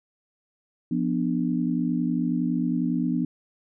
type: chord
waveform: sine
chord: B diminished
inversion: second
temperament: equal with one note detuned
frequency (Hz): 174.61 / 246.9 / 296.6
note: F3 / B3 / D4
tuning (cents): 0 / 0 / +17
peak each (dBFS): -27 / -25 / -28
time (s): 0.91-3.25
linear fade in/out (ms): 5
effects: none